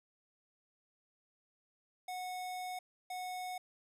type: tone bursts at uneven times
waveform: square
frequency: 733 Hz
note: F#5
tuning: 16 cents flat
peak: -40 dBFS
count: 2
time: 2.08-2.79 / 3.1-3.58 s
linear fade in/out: 5 ms
effects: resampled to 32000 Hz + 12-bit